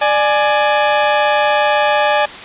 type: tone pair together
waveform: sawtooth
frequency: 594 / 838 Hz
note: D5 / G#5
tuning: +20 / +15 cents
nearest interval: tritone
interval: 595 cents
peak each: -10 dBFS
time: 0.01-2.26 s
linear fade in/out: 10 ms
effects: white hiss -30 dBFS RMS until 2.44 s + resampled to 8000 Hz